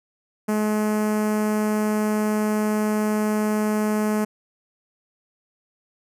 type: tone with notch filter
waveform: sawtooth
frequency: 212.8 Hz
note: G#3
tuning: 42 cents sharp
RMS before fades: -22 dBFS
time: 0.48-4.25 s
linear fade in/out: 10 ms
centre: 3700 Hz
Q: 0.57
effects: resampled to 32000 Hz